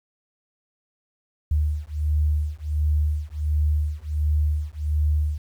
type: beating tone pair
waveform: sine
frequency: 74.7 / 76.1 Hz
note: D2 / D#2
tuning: +30 / -38 cents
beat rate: 1.4 Hz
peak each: -23 dBFS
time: 1.51-5.38 s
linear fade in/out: 5 ms
effects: 9-bit